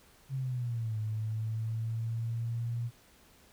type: exponential two-way sweep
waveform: sine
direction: down then up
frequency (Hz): 136.5 to 108 to 118.7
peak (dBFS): -31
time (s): 0.29-2.91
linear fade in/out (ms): 50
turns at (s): 0.98
effects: pink hiss -61 dBFS RMS until 3.52 s